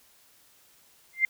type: tone with exponential growth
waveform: sine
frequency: 2093 Hz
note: C7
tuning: in tune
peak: -15 dBFS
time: 1.13-1.25 s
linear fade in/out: 2 ms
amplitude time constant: 24 ms
effects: white hiss -60 dBFS RMS until 1.29 s